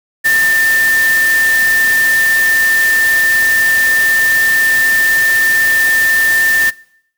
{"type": "tone in noise", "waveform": "sine", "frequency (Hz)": 1792, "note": "A6", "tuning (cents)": 31, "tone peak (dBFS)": -8, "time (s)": [0.24, 6.71], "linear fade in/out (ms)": 20, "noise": "white", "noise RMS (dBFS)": -21, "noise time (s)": [0.24, 6.71], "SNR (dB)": 10, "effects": ["noise-tail reverb RT60 0.7 s tail -23 dB re dry"]}